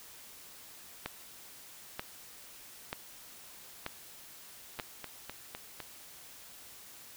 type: two click trains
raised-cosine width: 0.3 ms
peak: -24 / -19 dBFS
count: 5 / 5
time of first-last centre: 4.79-5.803 / 1.06-4.798 s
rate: 3.95 / 1.07 Hz
effects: white hiss -52 dBFS RMS until 7.16 s